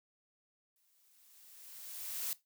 blue noise with exponential growth, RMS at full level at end -36 dBFS, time 0.76-2.33 s, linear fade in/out 1 ms, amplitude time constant 340 ms, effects noise-tail reverb RT60 0.2 s tail -18 dB re dry

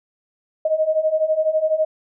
sine beating tone pair, 619 / 631 Hz, D#5 / D#5, -9 / +24 cents, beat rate 12 Hz, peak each -21 / -18 dBFS, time 0.65-1.85 s, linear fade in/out 5 ms, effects none

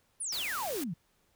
sine exponential sweep, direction down, 10548 to 148.5 Hz, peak -33 dBFS, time 0.2-0.94 s, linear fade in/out 10 ms
white noise, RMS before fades -40 dBFS, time 0.32-0.84 s, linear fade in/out 5 ms
effects pink hiss -71 dBFS RMS until 1.35 s

